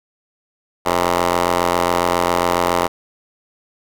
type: ring-modulated tone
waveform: 10% pulse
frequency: 87.31 Hz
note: F2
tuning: in tune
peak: -4 dBFS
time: 0.85-2.88 s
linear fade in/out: 20 ms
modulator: 722 Hz
effects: none